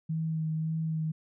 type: tone with vibrato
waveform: sine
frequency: 159.2 Hz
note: D#3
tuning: 40 cents sharp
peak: -28 dBFS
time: 0.09-1.12 s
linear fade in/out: 10 ms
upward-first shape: sine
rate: 1.8 Hz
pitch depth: 17 cents each way
effects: none